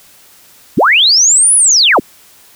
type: linear two-way sweep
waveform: sine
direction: up then down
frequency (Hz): 92.5 to 10290 to 92.5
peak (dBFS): -5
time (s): 0.77-2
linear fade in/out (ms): 10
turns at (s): 1.55
effects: white hiss -43 dBFS RMS until 2.55 s